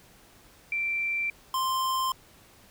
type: tone pair in turn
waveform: sine / square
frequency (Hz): 2349 / 1046.4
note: D7 / C6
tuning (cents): 0 / 0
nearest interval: octave + major second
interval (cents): 1400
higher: first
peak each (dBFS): -26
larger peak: neither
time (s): 0.72-1.3 / 1.54-2.12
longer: neither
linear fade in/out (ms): 2
effects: pink hiss -56 dBFS RMS until 2.7 s